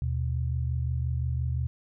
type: tone pair together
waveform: sine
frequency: 77.71 / 123.47 Hz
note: D#2 / B2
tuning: -2 / 0 cents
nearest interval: minor sixth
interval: 802 cents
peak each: -28 / -29 dBFS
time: 0.02-1.67 s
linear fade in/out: 0 ms
effects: none